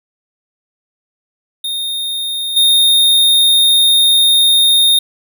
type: tone with level steps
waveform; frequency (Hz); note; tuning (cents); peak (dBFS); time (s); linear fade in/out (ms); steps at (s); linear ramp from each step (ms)
square; 3683; A#7; -22; -18 / -8; 1.64-4.99; 5; 2.56; 10
effects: none